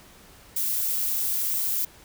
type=noise; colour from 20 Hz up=violet; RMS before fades=-26 dBFS; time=0.56-1.85 s; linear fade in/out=5 ms; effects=pink hiss -51 dBFS RMS until 2.04 s